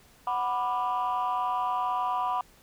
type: chord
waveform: sine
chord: B minor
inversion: second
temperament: just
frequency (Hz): 740.8 / 987.8 / 1185.3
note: F#5 / B5 / D6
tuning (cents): +2 / 0 / +16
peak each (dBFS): -29 / -27 / -31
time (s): 0.27-2.41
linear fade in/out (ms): 2
effects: tanh soft clip ceiling -21 dBFS + pink hiss -58 dBFS RMS until 2.62 s